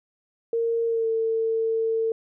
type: tone with pitch glide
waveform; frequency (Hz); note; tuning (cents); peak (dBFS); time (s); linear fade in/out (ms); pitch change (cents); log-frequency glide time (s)
sine; 461.1 to 450; A#4 to A4; -19 to +39; -21; 0.53-2.12; 2; -42; 0.86-1.08
effects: none